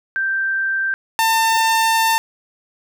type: tone pair in turn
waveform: sine / sawtooth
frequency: 1568 / 898.7 Hz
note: G6 / A5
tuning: 0 / +36 cents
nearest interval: minor seventh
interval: 964 cents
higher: first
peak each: -17 / -10 dBFS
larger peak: second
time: 0.16-0.94 / 1.19-2.18 s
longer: second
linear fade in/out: 0 ms
effects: none